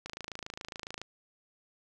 click train, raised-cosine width 0.2 ms, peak -22 dBFS, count 27, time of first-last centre 0.06-1.016 s, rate 27.2 Hz, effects none

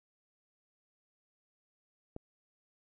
click, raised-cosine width 2 ms, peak -28 dBFS, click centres 2.164 s, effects none

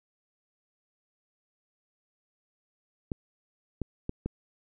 clicks, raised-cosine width 3 ms, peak -18 dBFS, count 4, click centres 3.118 / 3.817 / 4.094 / 4.26 s, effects none

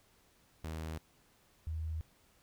sawtooth / sine tone pair in turn, 79.6 / 79.6 Hz, D#2 / D#2, +40 / +40 cents, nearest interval unison, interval 0 cents, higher neither, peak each -35 / -35 dBFS, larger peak neither, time 0.64-0.98 / 1.67-2.01 s, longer neither, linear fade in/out 0 ms, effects pink hiss -68 dBFS RMS until 2.42 s

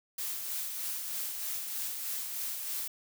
blue noise with tremolo, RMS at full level -35 dBFS, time 0.18-2.88 s, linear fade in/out 5 ms, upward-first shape sine, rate 3.2 Hz, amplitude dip 35%, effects none

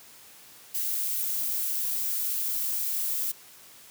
violet noise, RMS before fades -29 dBFS, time 0.74-3.32 s, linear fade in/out 10 ms, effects white hiss -51 dBFS RMS until 3.9 s + high-pass 80 Hz 12 dB/octave

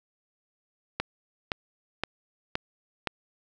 click train, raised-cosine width 0.3 ms, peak -11 dBFS, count 5, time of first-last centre 1-3.073 s, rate 1.93 Hz, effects none

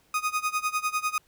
30% pulse tone with tremolo, 1244.5 Hz, D#6, in tune, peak -20 dBFS, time 0.14-1.18 s, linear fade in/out 2 ms, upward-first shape sine, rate 10 Hz, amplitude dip 90%, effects pink hiss -64 dBFS RMS until 1.27 s

